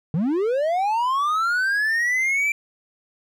triangle linear sweep, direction up, 142.7 to 2356 Hz, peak -17 dBFS, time 0.14-2.52 s, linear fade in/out 2 ms, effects none

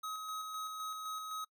square tone with tremolo, 1270 Hz, D#6, 35 cents sharp, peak -39 dBFS, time 0.03-1.45 s, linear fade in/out 10 ms, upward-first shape square, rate 3.9 Hz, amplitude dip 30%, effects noise-tail reverb RT60 0.1 s tail -25 dB re dry

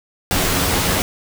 pink noise with comb filter, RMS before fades -18 dBFS, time 0.31-1.02 s, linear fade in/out 0 ms, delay 11 ms, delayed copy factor +0.5, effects none

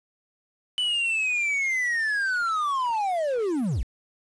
triangle linear sweep, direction down, 3000 to 36.71 Hz, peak -21 dBFS, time 0.78-3.83 s, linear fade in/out 0 ms, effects resampled to 22050 Hz + 8-bit

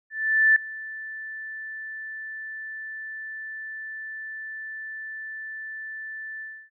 sine tone with ADSR envelope, 1760 Hz, A6, in tune, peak -13 dBFS, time 0.1-6.7 s, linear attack 460 ms, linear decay 3 ms, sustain -20 dB, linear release 290 ms, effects none

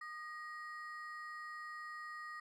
triangle ring-modulated tone, 1558 Hz, G6, 11 cents flat, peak -40 dBFS, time 0.01-2.4 s, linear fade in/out 5 ms, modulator 332 Hz, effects none

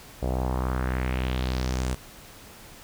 sawtooth tone with low-pass filter sweep, 63.5 Hz, B1, 49 cents sharp, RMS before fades -27 dBFS, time 0.22-1.95 s, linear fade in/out 10 ms, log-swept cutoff 600 to 8800 Hz, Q 2.4, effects pink hiss -47 dBFS RMS until 2.83 s

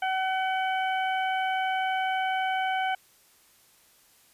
harmonic tone, 756 Hz, F#5, 37 cents sharp, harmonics 1 / 2 / 3 / 4, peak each -26 / -32 / -36 / -38 dBFS, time 0.02-2.95 s, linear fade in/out 5 ms, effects white hiss -60 dBFS RMS until 4.33 s + resampled to 32000 Hz

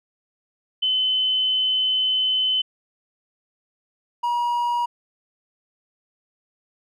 sine / triangle tone pair in turn, 3040 / 957.5 Hz, F#7 / A#5, +46 / +46 cents, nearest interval octave + minor sixth, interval 2000 cents, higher first, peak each -18 dBFS, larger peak neither, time 0.82-2.62 / 4.23-4.86 s, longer first, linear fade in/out 10 ms, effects none

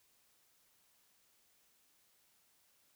silence, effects white hiss -72 dBFS RMS until 2.95 s

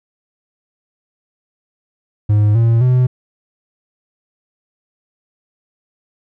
triangle tone with pitch steps, 104.8 / 115.3 / 126.4 Hz, G#2 / A#2 / B2, +16 / -19 / +41 cents, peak -7 dBFS, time 2.29-3.07 s, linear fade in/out 10 ms, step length 260 ms, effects none

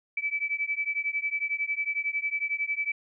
sine beating tone pair, 2300 / 2311 Hz, D7 / D7, -37 / -28 cents, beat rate 11 Hz, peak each -30 / -30 dBFS, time 0.17-2.92 s, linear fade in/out 5 ms, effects none

